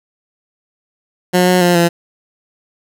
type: tone with pitch steps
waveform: 15% pulse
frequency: 180.4 / 181.7 / 176.2 / 171 Hz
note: F#3 / F#3 / F3 / F3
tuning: -44 / -31 / +16 / -36 cents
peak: -3 dBFS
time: 1.33-1.89 s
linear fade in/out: 20 ms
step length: 140 ms
effects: none